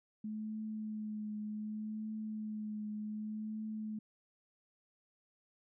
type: tone with vibrato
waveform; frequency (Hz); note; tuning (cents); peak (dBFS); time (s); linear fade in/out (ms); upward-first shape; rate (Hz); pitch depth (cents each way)
sine; 214.2; A3; -46; -38; 0.24-3.99; 5; triangle; 0.66; 25
effects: none